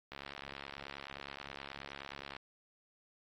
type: click train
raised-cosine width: 0.3 ms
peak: -28 dBFS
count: 157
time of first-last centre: 0.12-2.365 s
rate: 69.5 Hz
effects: AAC 32 kbps